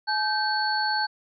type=tone cluster; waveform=sine; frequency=855 / 1556 / 4417 Hz; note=A5 / G6 / C#8; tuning=-50 / -13 / -7 cents; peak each=-26 / -27 / -28 dBFS; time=0.07-1.07 s; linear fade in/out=20 ms; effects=none